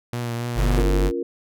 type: tone with vibrato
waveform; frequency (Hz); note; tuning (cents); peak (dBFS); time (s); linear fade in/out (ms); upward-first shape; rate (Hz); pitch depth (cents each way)
sawtooth; 119; A#2; +36; -21; 0.13-0.82; 0; triangle; 3.6; 31
type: tone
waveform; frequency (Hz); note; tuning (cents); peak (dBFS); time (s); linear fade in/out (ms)
square; 48.19; G1; -29; -18; 0.55-1.12; 50
type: chord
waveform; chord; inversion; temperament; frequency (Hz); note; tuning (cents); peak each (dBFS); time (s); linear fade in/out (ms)
sine; Bb minor; first; equal; 277.2 / 349.2 / 466.2; Db4 / F4 / Bb4; 0 / 0 / 0; -30 / -26 / -27; 0.77-1.23; 5
effects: none